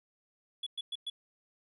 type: tone bursts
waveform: triangle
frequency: 3400 Hz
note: G#7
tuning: 40 cents sharp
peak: -33 dBFS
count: 4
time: 0.63-1.1 s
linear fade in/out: 5 ms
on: 35 ms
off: 110 ms
effects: resampled to 32000 Hz